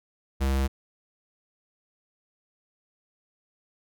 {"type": "tone", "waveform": "square", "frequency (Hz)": 67.2, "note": "C2", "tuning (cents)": 47, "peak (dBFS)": -23, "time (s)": [0.4, 0.68], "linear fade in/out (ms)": 20, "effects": []}